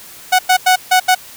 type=tone bursts at uneven times; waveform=sawtooth; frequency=740 Hz; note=F#5; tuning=in tune; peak=-4 dBFS; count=5; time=0.32-0.39 / 0.49-0.57 / 0.66-0.76 / 0.91-1 / 1.08-1.15 s; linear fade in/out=10 ms; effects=white hiss -37 dBFS RMS until 1.36 s